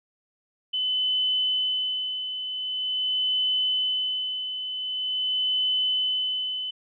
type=tone with tremolo; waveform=sine; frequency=3022 Hz; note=F#7; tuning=36 cents sharp; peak=-21 dBFS; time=0.73-6.71 s; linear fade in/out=10 ms; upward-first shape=sine; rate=0.45 Hz; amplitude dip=60%; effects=none